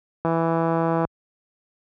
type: click train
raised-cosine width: 1 ms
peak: -9 dBFS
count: 133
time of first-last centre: 0.25-1.05 s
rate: 165 Hz
effects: high-pass 60 Hz 12 dB/octave